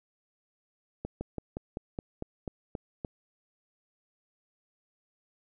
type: slowing click train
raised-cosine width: 2 ms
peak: -21 dBFS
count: 10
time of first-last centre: 1.05-3.048 s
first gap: 160 ms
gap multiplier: 1.08
effects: none